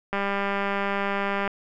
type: click train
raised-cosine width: 0.5 ms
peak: -12 dBFS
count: 269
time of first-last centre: 0.13-1.477 s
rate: 199 Hz
effects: none